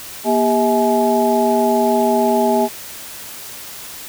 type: tone cluster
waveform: sine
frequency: 238.5 / 399.8 / 645 / 847 Hz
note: A#3 / G4 / E5 / G#5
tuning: +40 / +34 / -38 / +34 cents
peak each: -18 dBFS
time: 0.24-2.69 s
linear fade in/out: 50 ms
effects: white hiss -33 dBFS RMS until 4.08 s